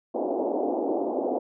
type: band-pass noise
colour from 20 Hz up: pink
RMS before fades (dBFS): -27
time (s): 0.14-1.39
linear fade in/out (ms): 10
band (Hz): 260 to 790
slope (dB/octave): 48
effects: none